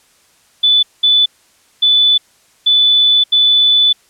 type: tone bursts at uneven times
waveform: sine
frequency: 3484 Hz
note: A7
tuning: 18 cents flat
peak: -7 dBFS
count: 5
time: 0.63-0.83 / 1.03-1.26 / 1.82-2.18 / 2.66-3.24 / 3.32-3.93 s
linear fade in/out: 10 ms
effects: white hiss -52 dBFS RMS until 4.09 s + low-pass 10000 Hz 12 dB/octave